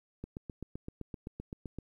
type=click train; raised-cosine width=3 ms; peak=-27 dBFS; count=13; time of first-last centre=0.24-1.786 s; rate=7.76 Hz; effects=11-bit